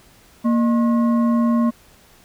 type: tone with frequency modulation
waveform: sine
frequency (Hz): 233.1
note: A#3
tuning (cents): 0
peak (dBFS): -14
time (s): 0.44-1.71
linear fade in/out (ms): 20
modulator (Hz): 843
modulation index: 0.44
effects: pink hiss -51 dBFS RMS until 2.24 s